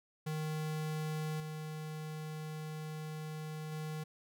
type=tone with level steps; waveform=square; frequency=155.1 Hz; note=D#3; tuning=5 cents flat; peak=-36 / -41 / -39 dBFS; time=0.26-4.04 s; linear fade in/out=10 ms; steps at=1.4 / 3.72 s; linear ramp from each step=2 ms; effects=none